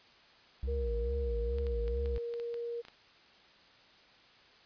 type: tone with vibrato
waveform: triangle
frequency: 61.74 Hz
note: B1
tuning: in tune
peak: -30 dBFS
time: 0.63-2.18 s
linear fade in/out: 0 ms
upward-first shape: sine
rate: 2.3 Hz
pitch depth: 220 cents each way
type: tone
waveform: sine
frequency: 470.9 Hz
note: A#4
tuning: 18 cents sharp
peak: -35 dBFS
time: 0.67-2.82 s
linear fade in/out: 20 ms
type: clicks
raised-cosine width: 0.2 ms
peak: -32 dBFS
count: 10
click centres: 1.585 / 1.668 / 1.88 / 2.059 / 2.162 / 2.339 / 2.399 / 2.542 / 2.851 / 2.884 s
effects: white hiss -60 dBFS RMS until 4.65 s + resampled to 11025 Hz